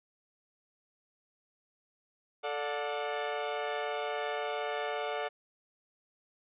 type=chord; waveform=sawtooth; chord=D major; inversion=second; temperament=equal with one note detuned; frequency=440 / 587.3 / 724.8 Hz; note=A4 / D5 / F#5; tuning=0 / 0 / -36 cents; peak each=-33 dBFS; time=2.43-5.29 s; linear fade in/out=20 ms; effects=resampled to 8000 Hz